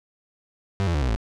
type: tone with pitch steps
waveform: 35% pulse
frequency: 98 / 84.82 / 73.42 / 63.55 / 55 Hz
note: G2 / E2 / D2 / C2 / A1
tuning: 0 / +50 / 0 / -50 / 0 cents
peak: -19 dBFS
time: 0.8-1.16 s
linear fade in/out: 0 ms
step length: 72 ms
effects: low-pass 6000 Hz 12 dB/octave